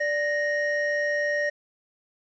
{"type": "tone pair together", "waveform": "triangle", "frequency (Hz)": [587.3, 1864.6], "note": ["D5", "A#6"], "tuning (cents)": [0, 0], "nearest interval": "octave + minor sixth", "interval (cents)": 2000, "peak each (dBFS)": -24, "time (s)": [0, 1.5], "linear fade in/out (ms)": 10, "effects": ["resampled to 16000 Hz", "10-bit"]}